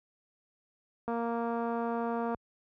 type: click train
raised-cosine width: 1 ms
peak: -21 dBFS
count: 296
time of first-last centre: 1.08-2.346 s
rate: 233 Hz
effects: high-pass 60 Hz 12 dB/octave